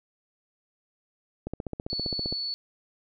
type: click train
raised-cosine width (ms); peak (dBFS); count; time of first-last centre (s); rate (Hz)
2; -19; 14; 1.47-2.325; 15.2
type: tone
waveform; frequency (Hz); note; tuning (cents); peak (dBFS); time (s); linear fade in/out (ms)
sine; 4435; C#8; 0; -29; 1.9-2.54; 0
effects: none